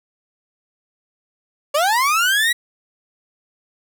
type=linear sweep; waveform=30% pulse; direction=up; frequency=554.4 to 1953 Hz; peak=-12 dBFS; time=1.74-2.53 s; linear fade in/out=10 ms; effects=none